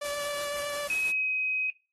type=tone with vibrato; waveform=sawtooth; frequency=580 Hz; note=D5; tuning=22 cents flat; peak=-28 dBFS; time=0.01-0.88 s; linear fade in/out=10 ms; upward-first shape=sine; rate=7.9 Hz; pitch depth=11 cents each way
type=noise with tremolo; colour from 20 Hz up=white; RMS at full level=-39 dBFS; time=0.03-1.12 s; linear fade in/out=20 ms; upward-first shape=triangle; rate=5.8 Hz; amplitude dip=40%
type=tone with pitch glide; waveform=sine; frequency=2545 to 2526 Hz; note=D#7 to D#7; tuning=+39 to +26 cents; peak=-25 dBFS; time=0.9-1.7 s; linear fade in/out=2 ms; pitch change=-13 cents; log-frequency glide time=1.07-1.31 s
effects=noise-tail reverb RT60 0.3 s tail -21 dB re dry + AAC 32 kbps